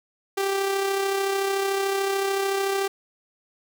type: tone with amplitude modulation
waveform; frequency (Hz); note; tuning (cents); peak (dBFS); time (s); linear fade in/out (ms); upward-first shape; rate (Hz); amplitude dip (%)
sawtooth; 392; G4; 0; -17; 0.37-2.88; 10; sine; 33.6; 35
effects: none